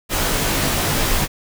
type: noise with comb filter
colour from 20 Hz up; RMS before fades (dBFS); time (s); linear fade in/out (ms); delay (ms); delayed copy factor
pink; -19; 0.09-1.28; 50; 17; -1
effects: none